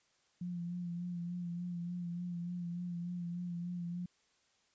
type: tone with vibrato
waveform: sine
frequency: 174.61 Hz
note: F3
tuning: in tune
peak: -37 dBFS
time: 0.41-4.06 s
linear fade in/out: 5 ms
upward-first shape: sine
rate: 3.4 Hz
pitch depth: 32 cents each way
effects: white hiss -73 dBFS RMS until 4.74 s + resampled to 16000 Hz